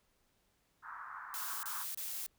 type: band-pass noise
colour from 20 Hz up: pink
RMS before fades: -47 dBFS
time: 0.82-1.86 s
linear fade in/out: 50 ms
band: 970 to 1600 Hz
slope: 48 dB/octave
type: noise bursts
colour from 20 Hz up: blue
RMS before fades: -41 dBFS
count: 3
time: 1.34-2.264 s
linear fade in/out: 0 ms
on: 290 ms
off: 27 ms
effects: pink hiss -75 dBFS RMS until 2.38 s